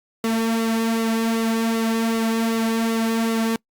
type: tone with flanger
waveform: sawtooth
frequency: 226.2 Hz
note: A3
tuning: 48 cents sharp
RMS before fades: -21 dBFS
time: 0.24-3.56 s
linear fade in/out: 2 ms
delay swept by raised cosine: 1.2 to 3.1 ms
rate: 2.6 Hz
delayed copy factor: -0.6
effects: noise-tail reverb RT60 0.1 s tail -25 dB re dry + Opus 48 kbps